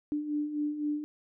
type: beating tone pair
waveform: sine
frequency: 293.7 / 297.6 Hz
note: D4 / D4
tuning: 0 / +23 cents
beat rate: 3.9 Hz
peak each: -37 / -30 dBFS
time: 0.12-1.04 s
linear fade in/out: 0 ms
effects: none